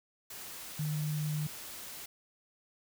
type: tone in noise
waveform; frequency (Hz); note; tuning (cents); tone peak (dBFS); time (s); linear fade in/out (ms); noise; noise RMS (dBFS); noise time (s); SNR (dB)
sine; 151.5; D#3; -46; -31; 0.79-1.47; 5; white; -45; 0.3-2.06; +11
effects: none